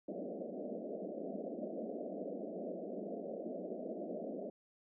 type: band-pass noise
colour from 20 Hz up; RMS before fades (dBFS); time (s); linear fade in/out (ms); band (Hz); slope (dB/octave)
white; -43; 0.08-4.5; 2; 180 to 670; 96
effects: none